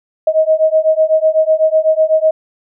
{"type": "beating tone pair", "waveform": "sine", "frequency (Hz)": [627, 635], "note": ["D#5", "D#5"], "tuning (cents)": [13, 35], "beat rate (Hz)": 8, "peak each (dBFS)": -12, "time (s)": [0.27, 2.31], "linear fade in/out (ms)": 5, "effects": []}